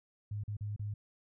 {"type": "tone with dropouts", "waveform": "sine", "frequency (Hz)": 104, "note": "G#2", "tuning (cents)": 3, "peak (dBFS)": -35, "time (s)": [0.31, 0.94], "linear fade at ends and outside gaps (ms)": 5, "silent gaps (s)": [[0.437, 0.479], [0.568, 0.608], [0.763, 0.794]], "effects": []}